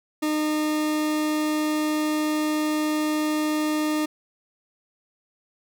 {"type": "tone", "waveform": "40% pulse", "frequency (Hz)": 305.6, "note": "D#4", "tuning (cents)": -31, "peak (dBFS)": -21, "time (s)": [0.22, 4.06], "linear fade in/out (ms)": 10, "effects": []}